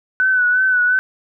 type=tone with vibrato; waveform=sine; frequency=1498 Hz; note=F#6; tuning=21 cents sharp; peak=-12 dBFS; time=0.2-0.99 s; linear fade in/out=0 ms; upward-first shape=sine; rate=2.8 Hz; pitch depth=41 cents each way; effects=none